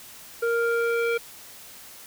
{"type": "tone with low-pass filter sweep", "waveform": "square", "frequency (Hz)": 466.2, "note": "A#4", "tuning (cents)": 0, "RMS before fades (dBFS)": -24, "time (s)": [0.42, 1.18], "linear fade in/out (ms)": 10, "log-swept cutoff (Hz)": [1200, 2400], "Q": 2.2, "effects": ["white hiss -45 dBFS RMS until 2.06 s"]}